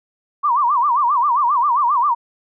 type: tone with vibrato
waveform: sine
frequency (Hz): 1060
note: C6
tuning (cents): +22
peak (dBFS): -13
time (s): 0.43-2.15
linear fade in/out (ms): 20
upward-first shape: sine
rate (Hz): 7.5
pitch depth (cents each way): 220
effects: none